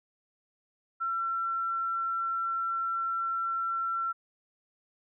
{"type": "tone", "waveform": "sine", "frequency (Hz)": 1352, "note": "E6", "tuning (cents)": 43, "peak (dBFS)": -28, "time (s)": [1, 4.13], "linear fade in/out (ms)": 20, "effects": []}